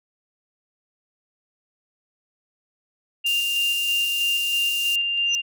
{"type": "tone with tremolo", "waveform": "sine", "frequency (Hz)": 2794, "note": "F7", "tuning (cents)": 0, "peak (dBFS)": -19, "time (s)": [3.24, 5.42], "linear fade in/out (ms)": 20, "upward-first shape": "square", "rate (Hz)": 3.1, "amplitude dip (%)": 25}
{"type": "high-pass noise", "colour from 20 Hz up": "pink", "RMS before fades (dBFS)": -33, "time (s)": [3.26, 4.96], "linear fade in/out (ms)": 5, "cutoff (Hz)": 5000, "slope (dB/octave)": 24}
{"type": "tone with exponential growth", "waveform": "sine", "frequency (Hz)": 5960, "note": "F#8", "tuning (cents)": 12, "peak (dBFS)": -18, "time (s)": [5.26, 5.35], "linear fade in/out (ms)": 0, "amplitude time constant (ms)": 18}
{"effects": []}